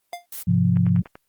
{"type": "tone with exponential decay", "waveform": "square", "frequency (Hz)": 700, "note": "F5", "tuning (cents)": 4, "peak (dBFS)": -26, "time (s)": [0.13, 0.26], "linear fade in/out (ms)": 1, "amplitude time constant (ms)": 28}
{"type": "noise", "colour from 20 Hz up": "blue", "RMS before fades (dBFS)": -33, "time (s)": [0.32, 0.43], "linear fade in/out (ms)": 5}
{"type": "chord", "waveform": "sine", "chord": "F minor", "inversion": "first", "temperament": "equal", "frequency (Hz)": [103.83, 130.81, 174.61], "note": ["Ab2", "C3", "F3"], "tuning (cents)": [0, 0, 0], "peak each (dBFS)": [-21, -22, -18], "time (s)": [0.47, 1.02], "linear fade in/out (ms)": 10}
{"type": "click train", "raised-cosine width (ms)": 0.5, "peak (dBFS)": -23, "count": 5, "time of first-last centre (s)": [0.77, 1.155], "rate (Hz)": 10.4}
{"effects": ["white hiss -71 dBFS RMS until 1.28 s", "Opus 24 kbps"]}